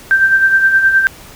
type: tone with tremolo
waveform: sine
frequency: 1568 Hz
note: G6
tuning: in tune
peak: -5 dBFS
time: 0.11-1.07 s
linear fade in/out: 0 ms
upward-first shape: sine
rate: 9.6 Hz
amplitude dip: 55%
effects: pink hiss -37 dBFS RMS until 1.35 s